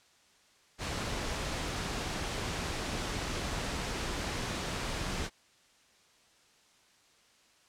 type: noise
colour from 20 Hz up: pink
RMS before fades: -35 dBFS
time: 0.78-5.3 s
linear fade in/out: 50 ms
effects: white hiss -64 dBFS RMS until 7.68 s + low-pass 7000 Hz 12 dB/octave